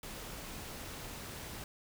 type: noise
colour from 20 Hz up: pink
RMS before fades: -45 dBFS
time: 0.03-1.64 s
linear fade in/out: 2 ms
effects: none